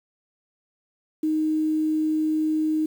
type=tone with quantisation; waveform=sine; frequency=311.1 Hz; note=D#4; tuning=in tune; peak=-20 dBFS; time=1.23-2.86 s; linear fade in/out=5 ms; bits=8; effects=none